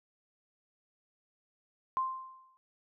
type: tone with exponential decay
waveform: sine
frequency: 1046.5 Hz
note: C6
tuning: in tune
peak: -26 dBFS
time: 1.97-2.57 s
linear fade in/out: 0 ms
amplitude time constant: 130 ms
effects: none